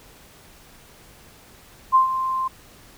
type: tone with ADSR envelope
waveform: sine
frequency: 1046.5 Hz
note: C6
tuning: in tune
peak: -10 dBFS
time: 1.92-2.48 s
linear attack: 31 ms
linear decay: 120 ms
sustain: -11 dB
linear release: 7 ms
effects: pink hiss -49 dBFS RMS until 2.97 s